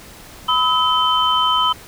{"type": "tone cluster", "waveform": "sine", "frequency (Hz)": [997, 1284, 3077], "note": ["B5", "E6", "G7"], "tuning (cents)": [16, -46, -33], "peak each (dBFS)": -18, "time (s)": [0.48, 1.73], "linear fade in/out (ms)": 10, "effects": ["pink hiss -40 dBFS RMS until 1.87 s"]}